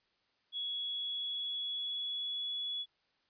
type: tone with pitch glide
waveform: sine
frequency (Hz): 3358 to 3391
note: G#7 to G#7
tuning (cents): +18 to +35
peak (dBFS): -35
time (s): 0.52-2.86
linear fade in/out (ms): 50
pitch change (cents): +17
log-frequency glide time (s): 0.73-2.54
effects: white hiss -75 dBFS RMS until 3.29 s + resampled to 11025 Hz